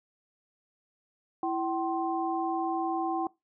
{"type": "tone cluster", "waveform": "sine", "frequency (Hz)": [331.5, 767, 1054], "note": ["E4", "G5", "C6"], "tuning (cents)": [10, -38, 12], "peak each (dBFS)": [-31, -30, -36], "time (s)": [1.43, 3.27], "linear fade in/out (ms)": 2, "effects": ["noise-tail reverb RT60 0.2 s tail -21 dB re dry"]}